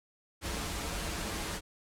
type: noise with comb filter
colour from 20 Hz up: pink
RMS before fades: -36 dBFS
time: 0.41-1.61 s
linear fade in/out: 50 ms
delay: 7.9 ms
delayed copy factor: -0.6
effects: low-pass 11000 Hz 12 dB/octave